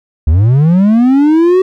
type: linear sweep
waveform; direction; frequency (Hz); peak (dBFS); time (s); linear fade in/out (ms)
triangle; up; 69.3 to 380.8; -3; 0.27-1.62; 5
effects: none